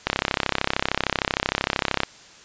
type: click train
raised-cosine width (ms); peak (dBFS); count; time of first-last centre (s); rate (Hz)
0.3; -3; 66; 0.07-2.034; 33.1
effects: white hiss -47 dBFS RMS until 2.44 s + resampled to 16000 Hz